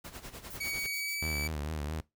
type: noise with tremolo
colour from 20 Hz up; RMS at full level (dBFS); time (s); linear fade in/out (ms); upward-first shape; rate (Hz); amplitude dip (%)
pink; -43; 0.04-0.87; 10; sine; 10; 75
type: noise bursts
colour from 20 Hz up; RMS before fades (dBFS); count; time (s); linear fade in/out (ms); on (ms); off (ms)
violet; -45; 5; 0.5-1.148; 5; 72; 72
type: tone with pitch glide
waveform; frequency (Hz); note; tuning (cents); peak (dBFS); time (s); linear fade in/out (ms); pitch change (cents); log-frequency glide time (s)
sawtooth; 2255 to 2298; C#7 to D7; +29 to -38; -30; 0.6-1.48; 10; +33; 0.86-1.2
type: tone with vibrato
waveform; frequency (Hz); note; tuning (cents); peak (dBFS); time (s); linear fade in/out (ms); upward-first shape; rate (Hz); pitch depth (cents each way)
sawtooth; 75.9; D#2; -42; -30; 1.22-2.01; 5; triangle; 4.5; 110
effects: noise-tail reverb RT60 0.2 s tail -21 dB re dry